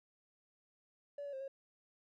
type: tone with pitch steps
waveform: triangle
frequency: 573 / 568 / 532 / 544 Hz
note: D5 / C#5 / C5 / C#5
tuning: -43 / +42 / +29 / -33 cents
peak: -38 dBFS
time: 1.18-1.48 s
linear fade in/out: 5 ms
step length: 75 ms
effects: tanh soft clip ceiling -38 dBFS